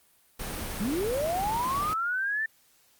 pink noise, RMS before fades -35 dBFS, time 0.39-1.94 s, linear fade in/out 10 ms
sine linear sweep, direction up, 181 to 1799 Hz, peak -26 dBFS, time 0.8-2.46 s, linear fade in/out 5 ms
effects white hiss -63 dBFS RMS until 2.99 s + Opus 32 kbps

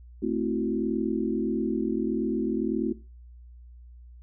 sine chord, F# half-diminished seventh, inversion first, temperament equal, 220 / 261.6 / 329.6 / 370 Hz, A3 / C4 / E4 / F#4, 0 / 0 / 0 / 0 cents, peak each -30 dBFS, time 0.22-2.93 s, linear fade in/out 10 ms, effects noise-tail reverb RT60 0.3 s tail -18 dB re dry + added 60 Hz sine -45 dBFS peak until 4.22 s

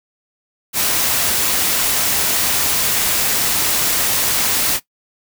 white noise, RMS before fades -17 dBFS, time 0.73-4.8 s, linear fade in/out 50 ms, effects noise-tail reverb RT60 0.1 s tail -17 dB re dry

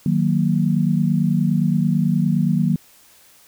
sine chord, D# minor, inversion none, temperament equal, 155.56 / 185 / 233.1 Hz, D#3 / F#3 / A#3, 0 / 0 / 0 cents, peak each -19 / -19 / -21 dBFS, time 0.06-2.76 s, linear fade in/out 2 ms, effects white hiss -51 dBFS RMS until 3.47 s

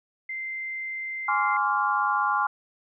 sine tone, 2083 Hz, C7, 8 cents flat, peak -30 dBFS, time 0.29-1.57 s, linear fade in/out 5 ms
sine chord, D half-diminished seventh, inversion second, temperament equal with one note detuned, 830.6 / 1046.5 / 1146.5 / 1396.9 Hz, Ab5 / C6 / D6 / F6, 0 / 0 / -42 / 0 cents, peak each -27 dBFS, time 1.28-2.47 s, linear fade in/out 5 ms
effects none

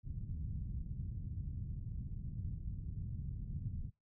white low-pass noise, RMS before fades -42 dBFS, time 0.03-3.91 s, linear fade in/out 50 ms, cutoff 140 Hz, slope 24 dB/octave, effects noise-tail reverb RT60 0.2 s tail -23 dB re dry

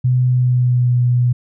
sine tone with pitch glide, 126.1 to 122.94 Hz, B2 to B2, +36 to -7 cents, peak -11 dBFS, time 0.04-1.33 s, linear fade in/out 10 ms, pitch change -43 cents, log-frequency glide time 0.24-0.95 s, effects none

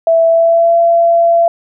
sine tone with pitch glide, 660 to 677.4 Hz, E5 to E5, +2 to +47 cents, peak -6 dBFS, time 0.07-1.48 s, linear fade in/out 2 ms, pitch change +45 cents, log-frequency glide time 0.27-0.76 s, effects none

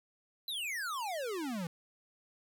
square exponential sweep, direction down, 4075 to 160 Hz, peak -36 dBFS, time 0.48-1.67 s, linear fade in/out 2 ms, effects none

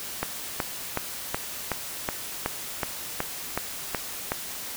click train, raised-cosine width 0.5 ms, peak -10 dBFS, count 12, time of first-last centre 0.23-4.319 s, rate 2.69 Hz, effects white hiss -36 dBFS RMS until 4.76 s

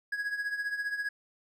triangle tone with tremolo, 1661.2 Hz, G#6, in tune, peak -26 dBFS, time 0.12-1.09 s, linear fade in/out 5 ms, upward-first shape triangle, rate 15 Hz, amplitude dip 75%, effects none

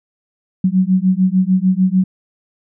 sine beating tone pair, 183.2 / 189.9 Hz, F#3 / F#3, -17 / +45 cents, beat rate 6.7 Hz, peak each -14 dBFS, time 0.64-2.04 s, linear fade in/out 5 ms, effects none

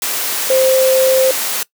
sine tone in noise, 523.3 Hz, C5, in tune, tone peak -9 dBFS, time 0.5-1.31 s, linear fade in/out 2 ms, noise white, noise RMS -19 dBFS, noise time 0.02-1.63 s, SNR +7 dB, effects noise-tail reverb RT60 0.1 s tail -21 dB re dry + high-pass 300 Hz 12 dB/octave

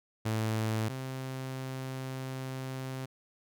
sawtooth tone pair in turn, 110 / 131.38 Hz, A2 / C3, 0 / +7 cents, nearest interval minor third, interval 307 cents, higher second, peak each -25 / -32 dBFS, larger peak first, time 0.25-0.89 / 0.89-3.06 s, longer second, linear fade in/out 10 ms, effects none

